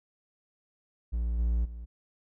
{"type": "tone with level steps", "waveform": "triangle", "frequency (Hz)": 57.9, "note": "A#1", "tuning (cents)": -11, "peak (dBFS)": [-25, -22, -36], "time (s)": [1.12, 1.86], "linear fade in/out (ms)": 20, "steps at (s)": [1.38, 1.64], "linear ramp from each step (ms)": 20, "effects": []}